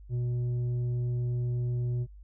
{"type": "tone with tanh clipping", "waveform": "sine", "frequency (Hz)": 121.9, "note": "B2", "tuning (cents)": -22, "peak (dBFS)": -28, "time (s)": [0.09, 2.07], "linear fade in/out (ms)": 50, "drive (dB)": 5, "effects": ["added 50 Hz sine -46 dBFS peak until 2.23 s"]}